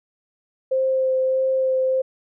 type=tone with vibrato; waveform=sine; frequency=523.3 Hz; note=C5; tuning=in tune; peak=-17 dBFS; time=0.71-2.02 s; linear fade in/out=10 ms; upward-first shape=sine; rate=1.6 Hz; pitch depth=10 cents each way; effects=none